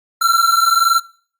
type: tone pair together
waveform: square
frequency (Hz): 1346.8 / 1368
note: E6 / F6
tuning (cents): +37 / -36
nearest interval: unison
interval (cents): 27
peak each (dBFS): -15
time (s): 0.21-1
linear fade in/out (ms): 10
effects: noise-tail reverb RT60 0.5 s tail -23 dB re dry + Opus 48 kbps